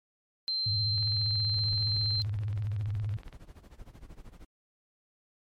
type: tone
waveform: sine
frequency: 4124 Hz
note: C8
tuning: 26 cents flat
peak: -28 dBFS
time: 0.48-2.22 s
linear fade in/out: 0 ms
type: tone with vibrato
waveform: sine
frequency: 103.83 Hz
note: G#2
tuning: in tune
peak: -29 dBFS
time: 0.66-3.17 s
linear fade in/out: 5 ms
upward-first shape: sine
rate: 15 Hz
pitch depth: 140 cents each way
type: click train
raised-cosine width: 0.3 ms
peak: -34 dBFS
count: 51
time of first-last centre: 0.98-3.327 s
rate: 21.3 Hz
type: noise with tremolo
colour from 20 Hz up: brown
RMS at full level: -45 dBFS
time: 1.56-4.45 s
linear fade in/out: 5 ms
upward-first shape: sine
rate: 13 Hz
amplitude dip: 85%
effects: MP3 64 kbps